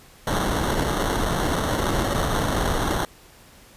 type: noise with sample-and-hold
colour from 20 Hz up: pink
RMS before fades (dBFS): -23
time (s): 0.27-3.05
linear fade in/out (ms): 2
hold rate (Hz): 2450
effects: pink hiss -50 dBFS RMS until 3.76 s + resampled to 32000 Hz